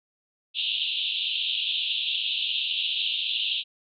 white band-pass noise, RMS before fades -28 dBFS, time 0.54-3.64 s, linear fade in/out 50 ms, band 2700 to 3800 Hz, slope 96 dB/octave, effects none

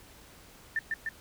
sine tone with echo, 1787 Hz, A6, 26 cents sharp, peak -26 dBFS, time 0.76-0.79 s, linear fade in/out 2 ms, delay 150 ms, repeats 2, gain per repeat -2 dB, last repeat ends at 1.09 s, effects pink hiss -54 dBFS RMS until 1.2 s

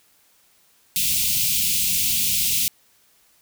white band-stop noise, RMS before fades -21 dBFS, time 0.96-2.68 s, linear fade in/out 0 ms, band 230 to 2400 Hz, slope 48 dB/octave, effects white hiss -59 dBFS RMS until 3.41 s

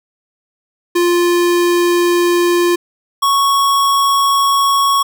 square tone pair in turn, 349.2 / 1108.6 Hz, F4 / C#6, 0 / 0 cents, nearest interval octave + minor sixth, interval 2000 cents, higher second, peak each -11 dBFS, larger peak neither, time 0.95-2.76 / 3.22-5.03 s, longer neither, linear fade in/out 10 ms, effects none

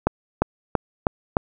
accelerating click train, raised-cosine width 1 ms, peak -3 dBFS, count 5, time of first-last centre 0.07-1.368 s, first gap 350 ms, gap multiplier 0.95, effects none

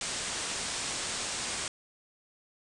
white low-pass noise, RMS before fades -35 dBFS, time 0.01-1.68 s, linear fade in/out 2 ms, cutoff 9200 Hz, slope 96 dB/octave, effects none

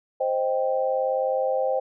sine chord, C minor, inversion none, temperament equal, 523.3 / 622.3 / 784 Hz, C5 / Eb5 / G5, 0 / 0 / 0 cents, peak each -23 / -28 / -28 dBFS, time 0.2-1.8 s, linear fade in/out 10 ms, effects none

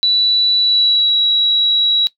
sine tone with pitch glide, 3951 to 3885 Hz, B7 to B7, 0 to -29 cents, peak -10 dBFS, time 0.03-2.07 s, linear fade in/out 0 ms, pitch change -29 cents, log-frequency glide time 0.58-1.18 s, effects noise-tail reverb RT60 0.1 s tail -17 dB re dry

